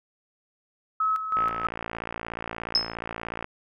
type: tone with tremolo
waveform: sine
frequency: 1288 Hz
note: E6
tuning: 41 cents flat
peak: -21 dBFS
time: 1-1.67 s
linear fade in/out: 5 ms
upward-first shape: square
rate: 3.1 Hz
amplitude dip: 60%
type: click train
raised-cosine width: 0.5 ms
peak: -17 dBFS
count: 119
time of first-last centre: 1.37-3.444 s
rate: 56.9 Hz
type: tone with exponential decay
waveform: sine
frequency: 5180 Hz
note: E8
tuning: 31 cents flat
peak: -15 dBFS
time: 2.75-2.95 s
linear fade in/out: 1 ms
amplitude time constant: 43 ms
effects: none